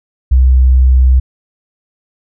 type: tone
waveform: sine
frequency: 64.1 Hz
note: C2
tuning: 35 cents flat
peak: -4 dBFS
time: 0.31-1.2 s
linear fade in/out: 10 ms
effects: none